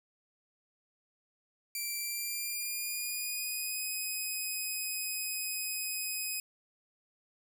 5% pulse tone with pitch glide, 2349 to 2518 Hz, D7 to D#7, 0 to +20 cents, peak -25 dBFS, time 1.75-6.4 s, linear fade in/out 2 ms, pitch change +120 cents, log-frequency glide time 1.99-3.88 s, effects none

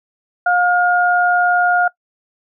sine tone pair together, 712.5 / 1425 Hz, F5 / F6, +34 / +34 cents, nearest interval octave, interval 1200 cents, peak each -14 dBFS, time 0.46-1.88 s, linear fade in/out 5 ms, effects noise-tail reverb RT60 0.1 s tail -22 dB re dry

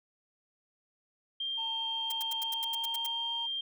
sine tone, 3184 Hz, G7, 26 cents sharp, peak -32 dBFS, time 1.4-3.61 s, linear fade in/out 5 ms
triangle tone with pitch glide, 903 to 931.1 Hz, A5 to A#5, +45 to -2 cents, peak -38 dBFS, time 1.57-3.47 s, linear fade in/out 20 ms, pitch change +53 cents, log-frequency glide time 2.41-3.31 s
blue noise bursts, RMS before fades -38 dBFS, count 10, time 2.1-3.066 s, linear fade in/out 5 ms, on 21 ms, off 84 ms
effects none

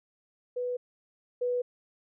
sine tone pair in turn, 493.9 / 492 Hz, B4 / B4, 0 / -7 cents, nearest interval unison, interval 7 cents, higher first, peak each -29 / -26 dBFS, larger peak second, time 0.56-0.77 / 1.41-1.62 s, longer neither, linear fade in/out 10 ms, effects none

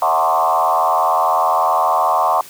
sine tone with frequency modulation, 897 Hz, A5, 33 cents sharp, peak -12 dBFS, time 0.02-2.41 s, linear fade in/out 2 ms, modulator 79.7 Hz, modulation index 3.3, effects white hiss -39 dBFS RMS until 2.49 s

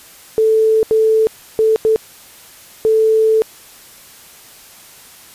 sine tone bursts at uneven times, 440 Hz, A4, in tune, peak -9 dBFS, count 5, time 0.38-0.83 / 0.91-1.27 / 1.59-1.76 / 1.85-1.96 / 2.85-3.42 s, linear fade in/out 0 ms, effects white hiss -41 dBFS RMS until 5.34 s + resampled to 32000 Hz

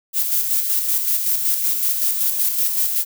violet noise with tremolo, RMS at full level -18 dBFS, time 0.13-3.05 s, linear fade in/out 50 ms, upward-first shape square, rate 5.3 Hz, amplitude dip 40%, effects none

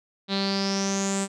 sawtooth tone with low-pass filter sweep, 196 Hz, G3, in tune, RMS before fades -26 dBFS, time 0.28-1.28 s, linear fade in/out 50 ms, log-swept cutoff 3900 to 8100 Hz, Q 8.5, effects none

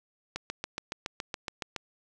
click train, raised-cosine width 0.2 ms, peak -16 dBFS, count 11, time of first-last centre 0.36-1.763 s, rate 7.13 Hz, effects none

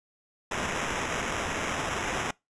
violet noise with sample-and-hold, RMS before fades -31 dBFS, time 0.51-2.31 s, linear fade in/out 5 ms, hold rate 4410 Hz, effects noise-tail reverb RT60 0.2 s tail -24 dB re dry + resampled to 22050 Hz

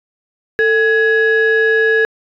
sine tone pair together, 445 / 1676.2 Hz, A4 / G#6, +20 / +16 cents, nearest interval octave + major seventh, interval 2296 cents, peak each -11 dBFS, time 0.59-2.05 s, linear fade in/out 0 ms, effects tanh soft clip ceiling -6 dBFS

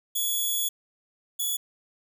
5% pulse tone pair in turn, 3390 / 3412 Hz, G#7 / G#7, +35 / +46 cents, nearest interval unison, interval 11 cents, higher second, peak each -17 / -18 dBFS, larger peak first, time 0.15-0.69 / 1.39-1.57 s, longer first, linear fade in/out 10 ms, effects none

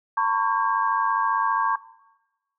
sine tone cluster, 906 / 1018 / 1113 / 1609 Hz, A#5 / C6 / C#6 / G6, -50 / -48 / +7 / +45 cents, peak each -24 / -27 / -22 / -30 dBFS, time 0.17-1.76 s, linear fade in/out 5 ms, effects noise-tail reverb RT60 1.0 s tail -19 dB re dry

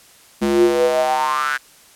square tone with high-pass filter sweep, 70 Hz, C#2, 18 cents sharp, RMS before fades -17 dBFS, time 0.41-1.58 s, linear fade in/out 20 ms, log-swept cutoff 250 to 1600 Hz, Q 8, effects white hiss -48 dBFS RMS until 1.95 s + low-pass 12000 Hz 12 dB/octave

